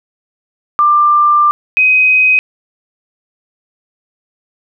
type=tone pair in turn; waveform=sine; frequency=1188 / 2517 Hz; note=D6 / D#7; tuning=+20 / +19 cents; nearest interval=octave + minor second; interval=1299 cents; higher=second; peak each=-6 dBFS; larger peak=neither; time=0.79-1.51 / 1.77-2.39 s; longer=first; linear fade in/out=0 ms; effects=none